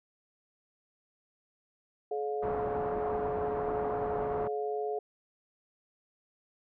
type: harmonic tone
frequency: 142.1 Hz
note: C#3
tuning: 43 cents sharp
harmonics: 3 / 4 / 5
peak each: -32 / -43 / -36 dBFS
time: 2.11-4.99 s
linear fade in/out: 5 ms
type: low-pass noise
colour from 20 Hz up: white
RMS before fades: -38 dBFS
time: 2.42-4.48 s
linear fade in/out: 10 ms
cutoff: 1100 Hz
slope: 24 dB/octave
effects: none